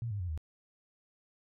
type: tone with pitch steps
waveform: sine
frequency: 116.54 / 102.04 / 89.35 / 78.23 Hz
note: A#2 / G#2 / F2 / D#2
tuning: 0 / -30 / +40 / +10 cents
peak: -33 dBFS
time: 0.02-0.376 s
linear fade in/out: 0 ms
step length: 89 ms
effects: none